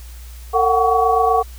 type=tone cluster; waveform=sine; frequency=453.1 / 729 / 757 / 1127 Hz; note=A#4 / F#5 / F#5 / C#6; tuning=-49 / -26 / +39 / +28 cents; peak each=-18 dBFS; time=0.53-1.43 s; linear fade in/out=20 ms; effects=added 60 Hz sine -33 dBFS peak until 1.58 s + white hiss -45 dBFS RMS until 1.58 s